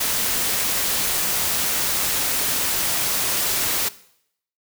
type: noise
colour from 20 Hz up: white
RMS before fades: -22 dBFS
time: 0-3.89 s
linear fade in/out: 10 ms
effects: noise-tail reverb RT60 0.7 s tail -18 dB re dry